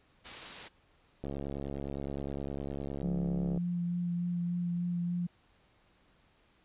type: noise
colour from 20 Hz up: white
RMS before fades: -43 dBFS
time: 0.24-0.69 s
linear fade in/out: 20 ms
type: click train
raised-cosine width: 2 ms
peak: -25 dBFS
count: 164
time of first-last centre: 1.24-3.575 s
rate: 69.8 Hz
type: tone with vibrato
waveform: sine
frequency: 174.61 Hz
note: F3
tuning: in tune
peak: -30 dBFS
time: 3.03-5.27 s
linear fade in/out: 10 ms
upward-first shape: sine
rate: 3.4 Hz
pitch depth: 13 cents each way
effects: pink hiss -67 dBFS RMS until 6.64 s + resampled to 8000 Hz